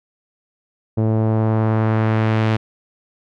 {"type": "tone with low-pass filter sweep", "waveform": "sawtooth", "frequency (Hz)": 110.1, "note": "A2", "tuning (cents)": 2, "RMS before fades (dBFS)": -17, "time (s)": [0.97, 2.57], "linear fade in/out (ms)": 10, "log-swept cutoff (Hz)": [520, 3200], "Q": 0.97, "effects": []}